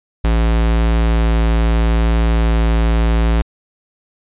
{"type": "tone", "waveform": "square", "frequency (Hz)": 56.3, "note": "A1", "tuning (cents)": 40, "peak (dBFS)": -12, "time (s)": [0.24, 3.42], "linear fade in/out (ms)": 5, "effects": ["resampled to 8000 Hz"]}